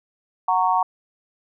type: chord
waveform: sine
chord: F# major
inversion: none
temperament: just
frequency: 740 / 925 / 1110 Hz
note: F#5 / A#5 / C#6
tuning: 0 / -14 / +2 cents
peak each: -21 / -20 / -22 dBFS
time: 0.48-0.83 s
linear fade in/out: 5 ms
effects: none